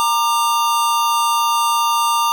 square tone pair together, 928.4 / 1194 Hz, A#5 / D6, -7 / +28 cents, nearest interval major third, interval 435 cents, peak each -18 dBFS, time 0-2.32 s, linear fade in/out 0 ms, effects none

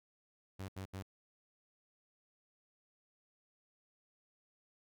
sawtooth tone bursts, 95.6 Hz, G2, 43 cents flat, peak -38 dBFS, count 3, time 0.59-1.027 s, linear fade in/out 10 ms, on 95 ms, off 76 ms, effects none

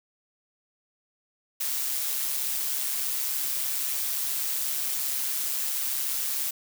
blue noise with amplitude modulation, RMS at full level -27 dBFS, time 1.6-6.51 s, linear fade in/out 10 ms, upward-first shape sine, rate 137 Hz, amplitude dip 40%, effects none

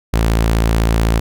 sawtooth tone, 55.9 Hz, A1, 28 cents sharp, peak -8 dBFS, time 0.13-1.2 s, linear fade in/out 10 ms, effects none

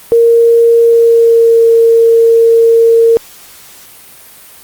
sine tone with pitch glide, 464.7 to 458.8 Hz, A#4 to A#4, -5 to -28 cents, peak -3 dBFS, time 0.12-3.17 s, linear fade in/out 0 ms, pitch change -23 cents, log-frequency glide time 0.84-1.63 s, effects white hiss -36 dBFS RMS until 4.63 s + Opus 32 kbps

